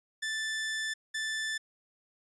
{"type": "tone pair in turn", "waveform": "sawtooth", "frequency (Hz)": [1760, 1760], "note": ["A6", "A6"], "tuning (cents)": [0, 0], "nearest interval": "unison", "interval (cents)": 0, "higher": "neither", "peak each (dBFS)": -28, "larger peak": "neither", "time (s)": [[0.22, 0.94], [1.14, 1.58]], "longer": "first", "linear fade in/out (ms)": 10, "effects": ["resampled to 22050 Hz"]}